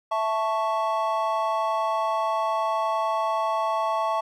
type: chord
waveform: triangle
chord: A major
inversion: second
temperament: equal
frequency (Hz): 659.3 / 880 / 1108.7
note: E5 / A5 / C#6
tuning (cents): 0 / 0 / 0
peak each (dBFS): -25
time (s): 0.11-4.21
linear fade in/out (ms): 10
effects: none